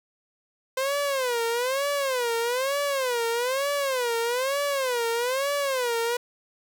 sawtooth tone with vibrato, 514 Hz, C5, 31 cents flat, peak -20 dBFS, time 0.77-6.17 s, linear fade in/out 5 ms, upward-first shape sine, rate 1.1 Hz, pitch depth 190 cents each way, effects none

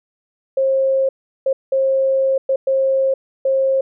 sine tone bursts at uneven times, 535 Hz, C5, 38 cents sharp, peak -13 dBFS, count 6, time 0.57-1.09 / 1.46-1.53 / 1.72-2.38 / 2.49-2.56 / 2.67-3.14 / 3.45-3.81 s, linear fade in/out 5 ms, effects none

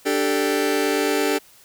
sawtooth chord, D suspended fourth, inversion none, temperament just, 293.7 / 391.6 / 440.5 Hz, D4 / G4 / A4, 0 / -2 / +2 cents, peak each -19 dBFS, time 0.05-1.39 s, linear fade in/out 20 ms, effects white hiss -51 dBFS RMS until 1.64 s

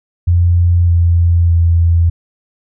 sine tone with pitch steps, 87 / 85.5 / 84.4 Hz, F2 / F2 / E2, -6 / -36 / +41 cents, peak -7 dBFS, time 0.27-2.1 s, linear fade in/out 10 ms, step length 610 ms, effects none

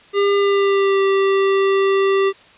square tone with pitch glide, 401.7 to 390.5 Hz, G4 to G4, +42 to -7 cents, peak -14 dBFS, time 0.13-2.33 s, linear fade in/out 50 ms, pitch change -49 cents, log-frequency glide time 0.36-1.02 s, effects white hiss -47 dBFS RMS until 2.57 s + resampled to 8000 Hz

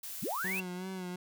blue noise, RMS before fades -42 dBFS, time 0.03-0.6 s, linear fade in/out 5 ms
sine linear sweep, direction up, 102.5 to 2795 Hz, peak -33 dBFS, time 0.22-0.61 s, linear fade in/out 10 ms
30% pulse tone with vibrato, 184.3 Hz, F#3, 7 cents flat, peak -35 dBFS, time 0.44-1.16 s, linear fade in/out 5 ms, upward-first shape sine, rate 2.7 Hz, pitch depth 53 cents each way
effects none

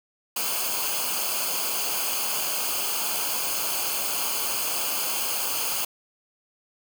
white noise with comb filter, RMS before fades -27 dBFS, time 0.36-5.85 s, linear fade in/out 5 ms, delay 0.53 ms, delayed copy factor -0.75, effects none

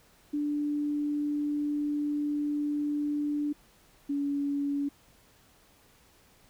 sine tone pair in turn, 293.7 / 283.9 Hz, D4 / C#4, 0 / +41 cents, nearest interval minor second, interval 59 cents, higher first, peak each -27 / -27 dBFS, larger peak neither, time 0.33-3.53 / 4.09-4.89 s, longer first, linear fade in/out 10 ms, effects pink hiss -61 dBFS RMS until 6.49 s

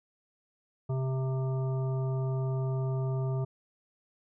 harmonic tone, 131.6 Hz, C3, 10 cents sharp, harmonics 1 / 3 / 5 / 7 / 9, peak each -28 / -38 / -42 / -48 / -49 dBFS, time 0.89-3.45 s, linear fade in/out 10 ms, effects none

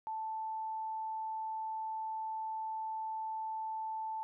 sine tone, 880 Hz, A5, in tune, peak -36 dBFS, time 0.07-4.23 s, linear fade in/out 0 ms, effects none

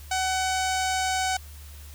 sawtooth tone with low-pass filter, 752 Hz, F#5, 28 cents sharp, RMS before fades -26 dBFS, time 0.11-1.37 s, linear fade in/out 5 ms, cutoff 7500 Hz, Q 2.1, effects added 73 Hz sine -41 dBFS peak until 1.94 s + white hiss -50 dBFS RMS until 1.94 s

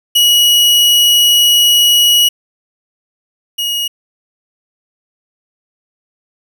40% pulse tone pair in turn, 2913 / 2886 Hz, F#7 / F#7, -28 / -44 cents, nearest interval unison, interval 16 cents, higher first, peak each -6 / -14 dBFS, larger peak first, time 0.15-2.29 / 3.58-3.88 s, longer first, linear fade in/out 10 ms, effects 8-bit

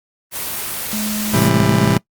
white noise, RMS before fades -24 dBFS, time 0.31-1.51 s, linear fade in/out 50 ms
triangle tone, 212.3 Hz, G#3, 38 cents sharp, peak -19 dBFS, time 0.93-1.93 s, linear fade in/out 0 ms
30% pulse chord, A minor seventh, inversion none, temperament just, 110 / 132 / 165 / 198 Hz, A2 / C3 / E3 / G3, 0 / +16 / +2 / +18 cents, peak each -16 dBFS, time 1.33-1.98 s, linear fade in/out 10 ms
effects noise-tail reverb RT60 0.1 s tail -22 dB re dry + Opus 32 kbps

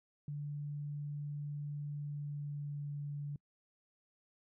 sine tone with pitch glide, 146 to 144.74 Hz, D3 to D3, -10 to -25 cents, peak -38 dBFS, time 0.28-3.36 s, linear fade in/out 2 ms, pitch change -15 cents, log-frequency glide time 1.97-2.89 s, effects noise-tail reverb RT60 0.1 s tail -26 dB re dry

